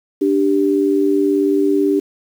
sine tone pair together, 293.7 / 392 Hz, D4 / G4, 0 / 0 cents, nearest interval perfect fourth, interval 500 cents, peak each -15 dBFS, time 0.21-2 s, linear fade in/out 10 ms, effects 7-bit

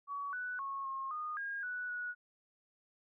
sine tone with pitch steps, 1130 / 1486 / 1096 / 1076 / 1228 / 1624 / 1479 / 1463 Hz, C#6 / F#6 / C#6 / C6 / D#6 / G#6 / F#6 / F#6, +33 / +7 / -20 / +48 / -23 / -39 / -1 / -20 cents, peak -37 dBFS, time 0.07-2.15 s, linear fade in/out 50 ms, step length 260 ms, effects none

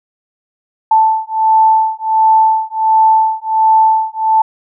sine beating tone pair, 880 / 881.4 Hz, A5 / A5, 0 / +3 cents, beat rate 1.4 Hz, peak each -11 dBFS, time 0.91-4.42 s, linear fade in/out 5 ms, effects none

